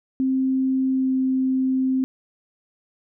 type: tone with pitch glide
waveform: sine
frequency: 263 to 261.3 Hz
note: C4 to C4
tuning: +9 to -2 cents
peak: -18 dBFS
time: 0.2-2.04 s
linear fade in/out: 0 ms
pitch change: -11 cents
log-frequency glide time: 0.9-1.13 s
effects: none